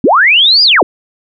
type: linear two-way sweep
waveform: sine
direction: up then down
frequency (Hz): 185 to 5000 to 225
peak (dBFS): -4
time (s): 0.04-0.83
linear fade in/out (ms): 2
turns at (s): 0.63
effects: none